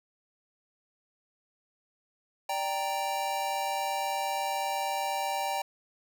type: chord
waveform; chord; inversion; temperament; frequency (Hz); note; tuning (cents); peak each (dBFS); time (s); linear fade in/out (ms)
square; G minor; second; equal; 587.3 / 784 / 932.3; D5 / G5 / Bb5; 0 / 0 / 0; -38 / -32 / -35; 2.49-5.62; 5
effects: none